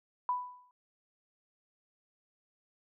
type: tone with exponential decay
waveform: sine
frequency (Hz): 992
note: B5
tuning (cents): +7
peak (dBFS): -26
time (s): 0.29-0.71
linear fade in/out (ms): 1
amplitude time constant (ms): 91
effects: none